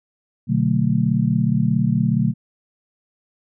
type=chord; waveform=sine; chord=B minor seventh; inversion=none; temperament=just; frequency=123.47 / 148.16 / 185.21 / 222.2 Hz; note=B2 / D3 / F#3 / A3; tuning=0 / +16 / +2 / +17 cents; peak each=-21 dBFS; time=0.47-2.34 s; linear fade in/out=50 ms; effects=none